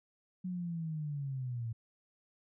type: linear sweep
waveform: sine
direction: down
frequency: 185 to 111.4 Hz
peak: -35 dBFS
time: 0.44-1.73 s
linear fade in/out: 10 ms
effects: none